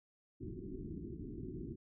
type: low-pass noise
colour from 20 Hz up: white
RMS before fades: -45 dBFS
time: 0.4-1.76 s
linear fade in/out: 20 ms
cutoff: 390 Hz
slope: 96 dB/octave
effects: none